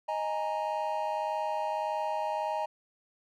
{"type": "chord", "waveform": "triangle", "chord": "D# suspended fourth", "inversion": "none", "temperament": "equal", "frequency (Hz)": [622.3, 830.6, 932.3], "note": ["D#5", "G#5", "A#5"], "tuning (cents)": [0, 0, 0], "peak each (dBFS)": -32, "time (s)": [0.08, 2.66], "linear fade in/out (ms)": 10, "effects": []}